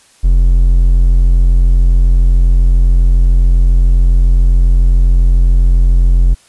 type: tone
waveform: triangle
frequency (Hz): 43.65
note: F1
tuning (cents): 0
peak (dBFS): -3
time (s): 0.23-6.35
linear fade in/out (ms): 20
effects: white hiss -47 dBFS RMS until 6.48 s + resampled to 24000 Hz